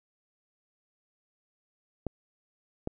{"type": "clicks", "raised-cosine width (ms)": 2, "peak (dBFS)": -18, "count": 2, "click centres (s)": [2.067, 2.874], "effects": []}